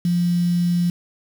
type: tone with quantisation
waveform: sine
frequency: 174.61 Hz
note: F3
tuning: in tune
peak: -16 dBFS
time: 0.05-0.9 s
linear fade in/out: 2 ms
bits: 6
effects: none